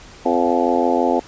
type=harmonic tone with a mistuned harmonic; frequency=86 Hz; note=F2; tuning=26 cents flat; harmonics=3 / 4 / 5 / 6 / 7 / 8 / 9 / 10; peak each=-21 / -22 / -23 / -22 / -26 / -22 / -27 / -23 dBFS; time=0.25-1.2 s; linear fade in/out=10 ms; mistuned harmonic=8; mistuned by=+29 cents; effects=pink hiss -42 dBFS RMS until 1.27 s + resampled to 16000 Hz